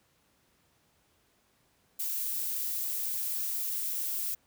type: noise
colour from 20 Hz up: violet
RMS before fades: -33 dBFS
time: 1.99-4.35 s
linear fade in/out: 10 ms
effects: pink hiss -69 dBFS RMS until 4.46 s + high-pass 60 Hz 12 dB/octave